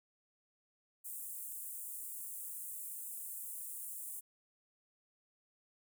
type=high-pass noise; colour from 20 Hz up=pink; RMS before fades=-45 dBFS; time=1.04-4.21 s; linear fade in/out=20 ms; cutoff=8200 Hz; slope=48 dB/octave; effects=none